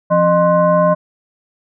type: tone with frequency modulation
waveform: sine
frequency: 612 Hz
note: D#5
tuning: 29 cents flat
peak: -9 dBFS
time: 0.1-0.95 s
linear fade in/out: 20 ms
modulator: 439 Hz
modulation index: 1
effects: none